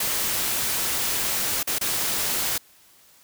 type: noise with dropouts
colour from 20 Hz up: white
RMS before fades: -25 dBFS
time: 0-2.58 s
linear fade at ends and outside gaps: 5 ms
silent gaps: 1.631-1.672 / 1.785-1.811 s
effects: white hiss -55 dBFS RMS until 3.23 s